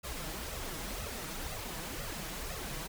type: noise with flanger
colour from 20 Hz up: pink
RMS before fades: -40 dBFS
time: 0.03-2.88 s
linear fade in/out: 20 ms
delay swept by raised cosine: 1.5 to 6.4 ms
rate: 2 Hz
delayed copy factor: +0.85
effects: none